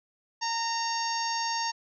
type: harmonic tone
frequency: 920 Hz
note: A#5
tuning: 23 cents flat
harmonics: 1 / 2 / 3 / 4 / 5 / 6 / 7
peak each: -30 / -37 / -42 / -45 / -36 / -35 / -38 dBFS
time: 0.41-1.72 s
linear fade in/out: 20 ms
effects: none